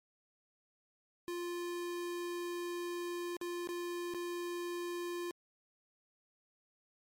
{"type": "tone with dropouts", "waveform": "square", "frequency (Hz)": 349.2, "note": "F4", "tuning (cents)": 0, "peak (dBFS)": -38, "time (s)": [1.28, 5.31], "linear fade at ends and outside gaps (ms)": 0, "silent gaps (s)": [[3.367, 3.413], [3.673, 3.689], [4.138, 4.146]], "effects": ["MP3 64 kbps"]}